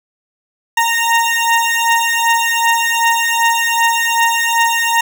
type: beating tone pair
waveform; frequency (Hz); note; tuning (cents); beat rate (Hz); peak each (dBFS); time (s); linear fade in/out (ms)
20% pulse; 924 / 926.6; A#5 / A#5; -16 / -11; 2.6; -10; 0.77-5.01; 5
effects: none